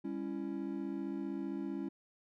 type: chord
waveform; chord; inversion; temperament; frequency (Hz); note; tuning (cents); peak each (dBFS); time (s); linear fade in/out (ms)
triangle; C# diminished; second; just; 199.57 / 277.2 / 332.6; G3 / C#4 / E4; +31 / 0 / +16; -40 / -38 / -39; 0.04-1.89; 10
effects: none